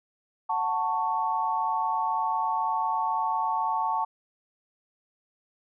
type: chord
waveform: sine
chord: F# minor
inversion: none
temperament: just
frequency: 740 / 888 / 1110 Hz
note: F#5 / A5 / C#6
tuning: 0 / +16 / +2 cents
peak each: -32 / -26 / -30 dBFS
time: 0.49-4.05 s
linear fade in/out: 10 ms
effects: none